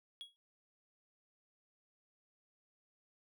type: tone with exponential decay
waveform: triangle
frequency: 3322 Hz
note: G#7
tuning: in tune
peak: -40 dBFS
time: 0.21-0.36 s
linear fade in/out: 0 ms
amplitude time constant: 31 ms
effects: none